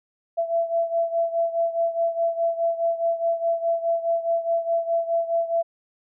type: beating tone pair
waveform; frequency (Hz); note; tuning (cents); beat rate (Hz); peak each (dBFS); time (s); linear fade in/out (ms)
sine; 669 / 673.8; E5 / E5; +25 / +38; 4.8; -22 / -26; 0.37-5.63; 20
effects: none